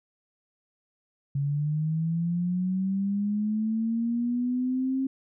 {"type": "linear sweep", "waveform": "sine", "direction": "up", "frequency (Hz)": [138.59, 268.1], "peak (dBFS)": -24, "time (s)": [1.35, 5.07], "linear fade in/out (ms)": 5, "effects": []}